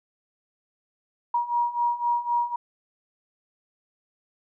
sine beating tone pair, 952 / 955.9 Hz, A#5 / A#5, +36 / +43 cents, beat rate 3.9 Hz, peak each -27 / -24 dBFS, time 1.34-2.56 s, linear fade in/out 5 ms, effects none

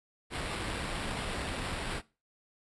pink noise with sample-and-hold, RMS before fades -36 dBFS, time 0.3-2.02 s, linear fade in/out 50 ms, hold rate 6300 Hz, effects noise-tail reverb RT60 0.3 s tail -20 dB re dry + resampled to 24000 Hz

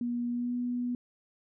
sine tone with pitch glide, 240.4 to 244.7 Hz, B3 to B3, -46 to -16 cents, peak -29 dBFS, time 0.01-0.95 s, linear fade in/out 2 ms, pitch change +30 cents, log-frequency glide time 0.3-0.54 s, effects none

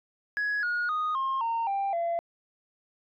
sine tone with pitch steps, 1675 / 1441.4 / 1240.4 / 1067.4 / 918.6 / 790.5 / 680.3 Hz, G#6 / F#6 / D#6 / C6 / A#5 / G5 / F5, +14 / -46 / -6 / +34 / -26 / +14 / -46 cents, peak -24 dBFS, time 0.37-2.19 s, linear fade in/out 0 ms, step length 260 ms, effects tanh soft clip ceiling -24 dBFS

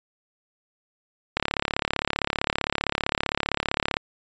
click train, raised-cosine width 0.3 ms, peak -6 dBFS, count 93, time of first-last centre 1.37-3.969 s, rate 35.4 Hz, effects resampled to 16000 Hz

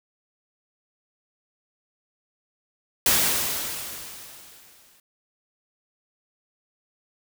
white noise with exponential decay, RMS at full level -18 dBFS, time 3.06-5 s, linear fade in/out 2 ms, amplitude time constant 420 ms, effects none

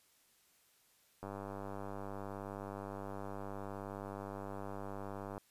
click train, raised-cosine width 1 ms, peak -30 dBFS, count 413, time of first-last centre 1.23-5.379 s, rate 99.3 Hz, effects white hiss -70 dBFS RMS until 5.5 s + resampled to 32000 Hz

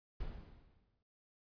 brown noise with exponential decay, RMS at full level -42 dBFS, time 0.2-1.03 s, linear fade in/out 5 ms, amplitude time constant 180 ms, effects noise-tail reverb RT60 0.6 s tail -24 dB re dry + resampled to 11025 Hz

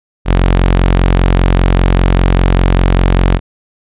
sawtooth tone, 45.04 Hz, F#1, 46 cents flat, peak -3 dBFS, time 0.25-3.4 s, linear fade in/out 50 ms, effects resampled to 8000 Hz

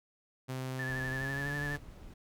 sawtooth tone with pitch glide, 130 to 145.08 Hz, C3 to D3, -11 to -21 cents, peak -32 dBFS, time 0.48-1.78 s, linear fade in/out 20 ms, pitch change +190 cents, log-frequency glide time 1.1-1.55 s
sine tone with vibrato, 1734 Hz, A6, 26 cents flat, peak -36 dBFS, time 0.79-1.76 s, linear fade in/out 5 ms, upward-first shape sine, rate 12 Hz, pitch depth 46 cents each way
brown noise, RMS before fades -48 dBFS, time 0.89-2.14 s, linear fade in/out 5 ms
effects none

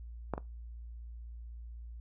clicks, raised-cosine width 1 ms, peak -18 / -24 dBFS, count 2, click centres 0.337 / 0.379 s, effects noise-tail reverb RT60 0.2 s tail -20 dB re dry + added 58 Hz sine -43 dBFS peak until 2 s

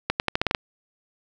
accelerating click train, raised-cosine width 0.3 ms, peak -5 dBFS, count 8, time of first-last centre 0.1-0.548 s, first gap 99 ms, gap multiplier 0.85, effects none

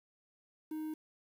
triangle tone with quantisation, 311.1 Hz, D#4, in tune, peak -35 dBFS, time 0.71-0.94 s, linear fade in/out 5 ms, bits 10, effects none

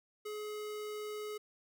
square tone, 422.6 Hz, G#4, 30 cents sharp, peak -40 dBFS, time 0.25-1.38 s, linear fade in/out 10 ms, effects none

